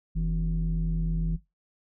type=tone pair together; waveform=sine; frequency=45.43 / 163.1 Hz; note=F#1 / E3; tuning=-31 / -18 cents; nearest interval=octave + minor seventh; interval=2213 cents; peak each=-24 / -27 dBFS; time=0.15-1.37 s; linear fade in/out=20 ms; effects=noise-tail reverb RT60 0.2 s tail -17 dB re dry + tanh soft clip ceiling -20 dBFS